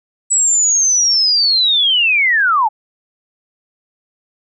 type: linear sweep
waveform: sine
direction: down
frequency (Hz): 7902 to 810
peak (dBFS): -10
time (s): 0.3-2.69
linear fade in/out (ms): 20
effects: none